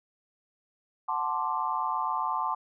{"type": "chord", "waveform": "sine", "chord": "D dominant seventh", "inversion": "first", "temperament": "equal", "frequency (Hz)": [740, 880, 1046.5, 1174.7], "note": ["F#5", "A5", "C6", "D6"], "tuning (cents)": [0, 0, 0, 0], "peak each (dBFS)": [-36, -31, -31, -33], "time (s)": [1.08, 2.55], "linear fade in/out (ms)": 10, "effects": []}